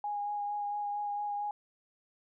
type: tone with vibrato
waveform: sine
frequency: 823 Hz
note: G#5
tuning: 16 cents flat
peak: -32 dBFS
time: 0.04-1.51 s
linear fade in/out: 2 ms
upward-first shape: sine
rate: 4.4 Hz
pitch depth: 14 cents each way
effects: none